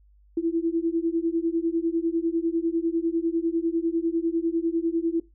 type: beating tone pair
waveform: sine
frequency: 327.4 / 337.4 Hz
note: E4 / E4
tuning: -12 / +40 cents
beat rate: 10 Hz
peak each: -25 dBFS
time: 0.37-5.2 s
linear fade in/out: 5 ms
effects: noise-tail reverb RT60 0.2 s tail -18 dB re dry + added 50 Hz sine -54 dBFS peak until 5.34 s